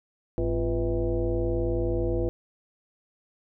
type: tone with frequency modulation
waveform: sine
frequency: 195.5 Hz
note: G3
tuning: 4 cents flat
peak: -23 dBFS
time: 0.38-2.29 s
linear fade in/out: 0 ms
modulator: 150 Hz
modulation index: 2.3
effects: none